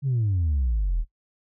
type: exponential sweep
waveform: sine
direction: down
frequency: 144.2 to 37.25 Hz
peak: -19 dBFS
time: 0.02-1.05 s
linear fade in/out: 50 ms
effects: noise-tail reverb RT60 0.1 s tail -17 dB re dry + tanh soft clip ceiling -18 dBFS